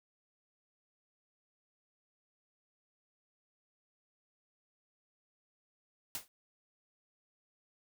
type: noise with exponential decay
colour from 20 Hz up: white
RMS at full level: -35 dBFS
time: 6.15-6.28 s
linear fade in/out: 1 ms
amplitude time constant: 28 ms
effects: none